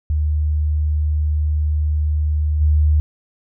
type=tone with level steps; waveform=sine; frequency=75.7 Hz; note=D#2; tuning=47 cents flat; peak=-15 / -11 dBFS; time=0.1-3 s; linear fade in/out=0 ms; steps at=2.6 s; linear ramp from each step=20 ms; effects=none